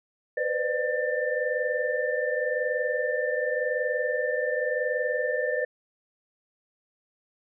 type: tone cluster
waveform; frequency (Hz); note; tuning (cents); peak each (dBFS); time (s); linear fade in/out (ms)
sine; 493.1 / 514 / 599 / 1784; B4 / C5 / D5 / A6; -3 / -31 / +34 / +23; -30; 0.37-5.65; 5
effects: none